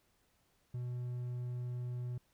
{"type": "tone", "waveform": "triangle", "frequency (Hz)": 123.1, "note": "B2", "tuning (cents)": -5, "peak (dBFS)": -35, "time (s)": [0.74, 2.18], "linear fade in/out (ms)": 5, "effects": ["pink hiss -74 dBFS RMS until 2.33 s"]}